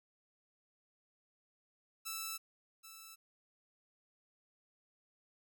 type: tone with echo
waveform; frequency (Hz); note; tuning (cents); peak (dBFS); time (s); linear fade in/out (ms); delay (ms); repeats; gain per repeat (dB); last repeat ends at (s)
5% pulse; 1318.5; E6; 0; -28; 2.05-2.38; 20; 780; 1; -12; 3.16
effects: none